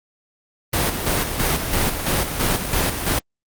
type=noise with tremolo; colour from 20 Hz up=pink; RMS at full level=-19 dBFS; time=0.73-3.19 s; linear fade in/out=5 ms; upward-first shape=square; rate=3 Hz; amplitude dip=50%; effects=Opus 32 kbps